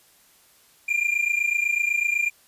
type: tone pair together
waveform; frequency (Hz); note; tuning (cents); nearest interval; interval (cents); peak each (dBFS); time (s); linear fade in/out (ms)
triangle; 2384 / 2412; D7 / D7; +25 / +46; unison; 21; -22; 0.88-2.3; 10
effects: white hiss -57 dBFS RMS until 2.47 s + resampled to 32000 Hz